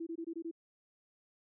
sine tone bursts, 331.5 Hz, E4, 10 cents sharp, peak -37 dBFS, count 6, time 0-0.513 s, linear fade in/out 10 ms, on 68 ms, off 21 ms, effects none

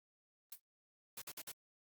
blue noise with exponential decay, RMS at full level -41 dBFS, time 0.52-0.6 s, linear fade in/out 5 ms, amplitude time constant 17 ms
white noise bursts, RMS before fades -47 dBFS, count 4, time 1.17-1.519 s, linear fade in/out 5 ms, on 49 ms, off 51 ms
effects high-pass 100 Hz 12 dB/octave + Opus 32 kbps

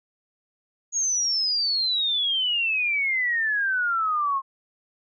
sine exponential sweep, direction down, 6710 to 1064 Hz, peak -21 dBFS, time 0.92-4.42 s, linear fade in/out 50 ms, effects none

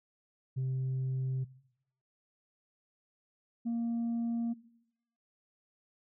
sine tone pair in turn, 130.81 / 233.1 Hz, C3 / A#3, 0 / 0 cents, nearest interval minor seventh, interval 1000 cents, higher second, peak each -28 dBFS, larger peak neither, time 0.56-1.45 / 3.65-4.54 s, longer neither, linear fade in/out 20 ms, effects noise-tail reverb RT60 0.8 s tail -21 dB re dry + tanh soft clip ceiling -29 dBFS

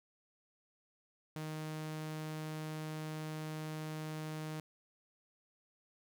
sawtooth tone, 155.56 Hz, D#3, in tune, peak -36 dBFS, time 1.36-4.6 s, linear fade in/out 0 ms, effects none

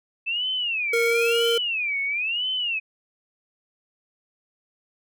sine tone with vibrato, 2600 Hz, E7, 24 cents flat, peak -23 dBFS, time 0.26-2.8 s, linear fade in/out 20 ms, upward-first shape sine, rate 1 Hz, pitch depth 280 cents each way
square tone, 465.6 Hz, A#4, 2 cents flat, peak -21 dBFS, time 0.93-1.58 s, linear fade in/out 5 ms
effects none

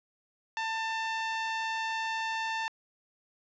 sawtooth tone with band-pass filter, 893 Hz, A5, 25 cents sharp, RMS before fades -33 dBFS, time 0.57-2.68 s, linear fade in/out 0 ms, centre 2000 Hz, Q 0.69, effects resampled to 16000 Hz + 10-bit

